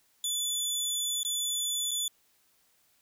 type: tone with dropouts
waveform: 20% pulse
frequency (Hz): 3471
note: A7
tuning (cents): -24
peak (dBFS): -23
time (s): 0.24-2.08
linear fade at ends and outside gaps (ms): 2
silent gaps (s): 1.232-1.249 / 1.91-1.914
effects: white hiss -68 dBFS RMS until 3.01 s